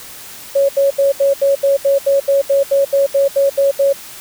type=tone bursts; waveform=sine; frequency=554.4 Hz; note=C#5; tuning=in tune; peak=-9 dBFS; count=16; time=0.55-3.93 s; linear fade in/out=10 ms; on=140 ms; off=76 ms; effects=white hiss -34 dBFS RMS until 4.2 s